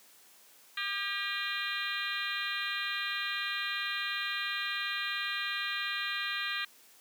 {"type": "harmonic tone with a mistuned harmonic", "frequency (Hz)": 401.4, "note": "G4", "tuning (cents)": 41, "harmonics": [3, 4, 5, 6, 7, 8, 9, 10], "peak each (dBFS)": [-41, -38, -39, -39, -43, -41, -43, -41], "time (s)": [0.77, 6.65], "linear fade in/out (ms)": 5, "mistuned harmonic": 5, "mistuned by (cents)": -69, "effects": ["white hiss -59 dBFS RMS until 7 s", "high-pass 200 Hz 12 dB/octave"]}